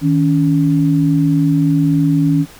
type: tone pair together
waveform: sine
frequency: 157.93 / 281.4 Hz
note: D#3 / C#4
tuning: +26 / +26 cents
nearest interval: minor seventh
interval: 1000 cents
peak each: -13 dBFS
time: 0.01-2.46 s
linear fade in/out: 50 ms
effects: pink hiss -40 dBFS RMS until 2.59 s